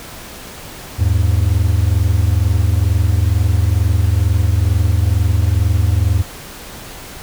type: tone pair together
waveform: triangle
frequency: 80.1 / 102.3 Hz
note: E2 / G#2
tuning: -49 / -26 cents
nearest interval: major third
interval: 423 cents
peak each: -12 dBFS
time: 0.98-6.23 s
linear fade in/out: 20 ms
effects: pink hiss -33 dBFS RMS until 7.22 s